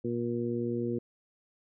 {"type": "harmonic tone", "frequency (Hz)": 118.8, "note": "A#2", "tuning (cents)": 33, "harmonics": [1, 2, 3, 4], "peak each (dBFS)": [-37, -33, -33, -37], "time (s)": [0.04, 0.99], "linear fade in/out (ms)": 10, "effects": []}